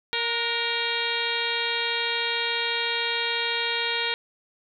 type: harmonic tone with a mistuned harmonic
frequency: 466.2 Hz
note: A#4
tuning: in tune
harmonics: 1 / 2 / 3 / 4 / 5 / 6 / 7 / 8 / 9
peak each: -34 / -34 / -34 / -32 / -31 / -34 / -32 / -32 / -35 dBFS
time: 0.13-4.14 s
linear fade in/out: 0 ms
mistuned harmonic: 3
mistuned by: +52 cents
effects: none